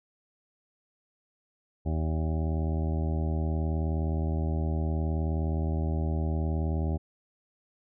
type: harmonic tone with a mistuned harmonic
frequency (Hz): 79.3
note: D#2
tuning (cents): +33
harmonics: 1 / 2 / 3 / 4 / 5 / 7 / 8 / 9 / 10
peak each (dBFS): -27 / -33 / -37 / -39 / -41 / -44 / -45 / -46 / -47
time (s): 1.85-6.98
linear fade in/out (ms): 20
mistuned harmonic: 10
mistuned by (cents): +24
effects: none